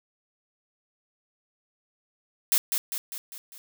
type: noise with echo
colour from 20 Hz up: blue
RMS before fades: -21 dBFS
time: 2.52-2.58 s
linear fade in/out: 0 ms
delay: 200 ms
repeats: 5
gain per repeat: -5 dB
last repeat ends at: 3.58 s
effects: none